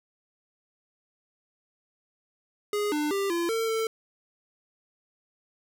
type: tone with pitch steps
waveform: square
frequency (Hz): 414.3 / 298.9 / 395.7 / 341.3 / 452 / 446.4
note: G#4 / D4 / G4 / F4 / A4 / A4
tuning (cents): -4 / +31 / +16 / -40 / +47 / +25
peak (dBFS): -26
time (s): 2.73-3.87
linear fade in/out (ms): 2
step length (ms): 190
effects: none